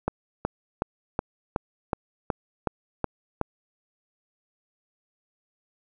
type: click train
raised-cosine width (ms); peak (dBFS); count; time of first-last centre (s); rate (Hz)
1; -10; 10; 0.08-3.413; 2.7
effects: none